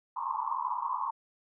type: band-pass noise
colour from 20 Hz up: white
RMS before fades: -33 dBFS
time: 0.16-1.11 s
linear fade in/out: 10 ms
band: 900 to 1100 Hz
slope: 96 dB/octave
effects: none